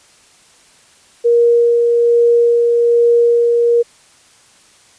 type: tone with tremolo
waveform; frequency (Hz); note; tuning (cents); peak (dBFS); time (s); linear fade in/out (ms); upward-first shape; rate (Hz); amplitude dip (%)
sine; 472; A#4; +22; -7; 1.24-3.83; 20; sine; 1.2; 25
effects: white hiss -48 dBFS RMS until 4.98 s + resampled to 22050 Hz